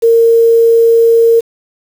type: tone with quantisation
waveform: sine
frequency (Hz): 460.1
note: A#4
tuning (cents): -23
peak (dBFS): -4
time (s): 0.02-1.41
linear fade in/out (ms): 20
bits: 5
effects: none